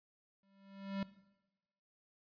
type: tone with exponential growth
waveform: square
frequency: 196 Hz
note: G3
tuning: in tune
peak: -35 dBFS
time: 0.43-1.03 s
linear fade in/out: 2 ms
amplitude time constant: 130 ms
effects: noise-tail reverb RT60 1.0 s tail -18 dB re dry + resampled to 11025 Hz